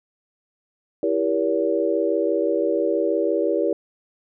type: chord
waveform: sine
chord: E diminished seventh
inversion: none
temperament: just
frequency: 329.6 / 395.6 / 474.7 / 569.6 Hz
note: E4 / G4 / Bb4 / Db5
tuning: 0 / +16 / +31 / +47 cents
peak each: -24 dBFS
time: 1.03-3.73 s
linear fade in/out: 2 ms
effects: none